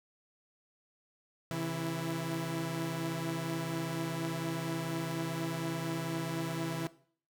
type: tone cluster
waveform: sawtooth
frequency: 134.5 / 163.7 / 331.6 Hz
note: C3 / E3 / E4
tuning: +48 / -12 / +10 cents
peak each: -36 / -33 / -34 dBFS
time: 1.51-6.87 s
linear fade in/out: 0 ms
effects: noise-tail reverb RT60 0.5 s tail -18 dB re dry